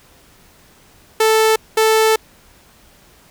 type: tone bursts at uneven times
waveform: sawtooth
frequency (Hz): 440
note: A4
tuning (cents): 0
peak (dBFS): -7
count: 2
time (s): 1.2-1.56 / 1.77-2.16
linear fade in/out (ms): 5
effects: pink hiss -49 dBFS RMS until 3.3 s